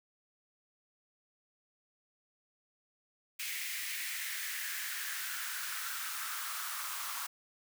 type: noise with high-pass filter sweep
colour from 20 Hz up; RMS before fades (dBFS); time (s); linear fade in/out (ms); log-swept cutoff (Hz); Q
white; -39; 3.39-7.27; 10; 2200 to 1100; 3.9
effects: none